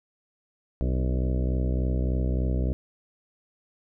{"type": "harmonic tone with a mistuned harmonic", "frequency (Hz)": 63.4, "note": "B1", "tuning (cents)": 46, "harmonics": [1, 2, 3, 4, 5, 6, 7, 8, 9, 10], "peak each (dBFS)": [-24, -30, -34, -36, -38, -40, -41, -42, -43, -44], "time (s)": [0.81, 2.73], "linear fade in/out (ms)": 0, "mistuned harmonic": 5, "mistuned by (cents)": -42, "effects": []}